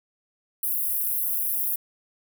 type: high-pass noise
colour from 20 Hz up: pink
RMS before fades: -26 dBFS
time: 0.63-1.76 s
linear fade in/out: 5 ms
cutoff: 11000 Hz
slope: 48 dB/octave
effects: none